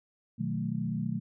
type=chord; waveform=sine; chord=B dominant seventh; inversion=none; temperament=equal; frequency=123.47 / 155.56 / 185 / 220 Hz; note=B2 / D#3 / F#3 / A3; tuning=0 / 0 / 0 / 0 cents; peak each=-36 / -35 / -35 / -34 dBFS; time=0.38-1.2 s; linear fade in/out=20 ms; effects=none